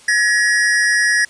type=tone pair together; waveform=square; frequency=1691 / 1898.1 Hz; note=G#6 / A#6; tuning=+31 / +31 cents; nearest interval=major second; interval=200 cents; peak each=-16 dBFS; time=0.08-1.25 s; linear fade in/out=5 ms; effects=white hiss -45 dBFS RMS until 1.29 s + resampled to 22050 Hz